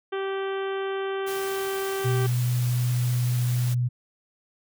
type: harmonic tone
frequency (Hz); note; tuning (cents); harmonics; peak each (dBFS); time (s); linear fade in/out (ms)
388.7; G4; -15; 1 / 2 / 3 / 4 / 5 / 6 / 7 / 8 / 9; -27 / -37 / -37 / -38 / -44 / -47 / -48 / -44 / -51; 0.12-2.27; 10
type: noise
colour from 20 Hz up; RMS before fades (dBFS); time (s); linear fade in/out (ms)
white; -38; 1.26-3.75; 20
type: tone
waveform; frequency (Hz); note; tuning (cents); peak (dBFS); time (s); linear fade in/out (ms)
sine; 122.8; B2; -9; -21; 2.04-3.89; 20
effects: none